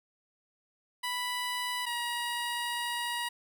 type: tone pair in turn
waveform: 15% pulse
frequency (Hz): 987.8 / 954.7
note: B5 / A#5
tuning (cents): 0 / +41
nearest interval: minor second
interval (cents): 59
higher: first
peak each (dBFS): -25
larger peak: neither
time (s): 1.03-1.86 / 1.86-3.29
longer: second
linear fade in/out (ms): 10
effects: none